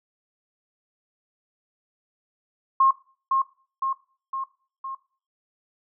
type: tone with echo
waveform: sine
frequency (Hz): 1072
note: C6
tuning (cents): +42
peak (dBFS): -14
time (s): 2.8-2.91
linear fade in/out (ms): 5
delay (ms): 510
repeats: 4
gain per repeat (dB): -4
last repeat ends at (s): 4.95
effects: noise-tail reverb RT60 0.4 s tail -19 dB re dry